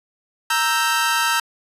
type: chord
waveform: sawtooth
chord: E diminished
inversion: second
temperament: equal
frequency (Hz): 932.3 / 1318.5 / 1568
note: Bb5 / E6 / G6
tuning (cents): 0 / 0 / 0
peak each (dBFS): -18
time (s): 0.5-1.4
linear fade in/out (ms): 5
effects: resampled to 32000 Hz